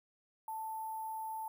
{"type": "tone with sample-and-hold", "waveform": "sine", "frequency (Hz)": 882, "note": "A5", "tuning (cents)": 4, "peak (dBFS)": -38, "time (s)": [0.48, 1.48], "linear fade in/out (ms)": 2, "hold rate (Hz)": 11025, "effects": []}